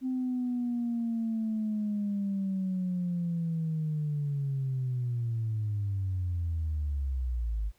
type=linear sweep; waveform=sine; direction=down; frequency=260 to 50 Hz; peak=-27 dBFS; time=0.01-7.72 s; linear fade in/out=50 ms; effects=tanh soft clip ceiling -24 dBFS + pink hiss -68 dBFS RMS until 7.78 s